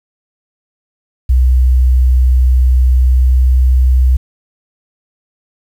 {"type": "tone with pitch glide", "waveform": "sine", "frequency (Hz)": [63.3, 63.78], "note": ["B1", "C2"], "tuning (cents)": [43, -44], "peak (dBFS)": -5, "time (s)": [1.29, 4.17], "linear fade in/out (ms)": 10, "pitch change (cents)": 13, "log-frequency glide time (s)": [2.89, 3.56], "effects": ["tanh soft clip ceiling -1 dBFS", "7-bit"]}